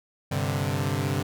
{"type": "chord", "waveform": "sawtooth", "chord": "G suspended fourth", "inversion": "none", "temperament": "equal", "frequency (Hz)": [98, 130.81, 146.83], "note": ["G2", "C3", "D3"], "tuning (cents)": [0, 0, 0], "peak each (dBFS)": -25, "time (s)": [0.31, 1.23], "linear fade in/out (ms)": 10, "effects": []}